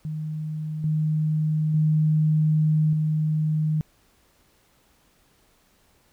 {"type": "tone with level steps", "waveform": "sine", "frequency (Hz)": 154.8, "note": "D#3", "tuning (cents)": -9, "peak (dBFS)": [-27, -20, -17, -20], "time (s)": [0.05, 3.81], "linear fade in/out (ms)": 0, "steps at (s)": [0.84, 1.74, 2.93], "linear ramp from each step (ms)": 2, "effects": ["pink hiss -62 dBFS RMS until 6.12 s"]}